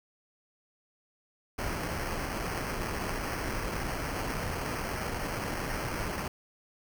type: noise with sample-and-hold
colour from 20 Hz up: pink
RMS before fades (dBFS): -34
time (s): 1.58-6.28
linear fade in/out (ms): 5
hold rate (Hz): 3675
effects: none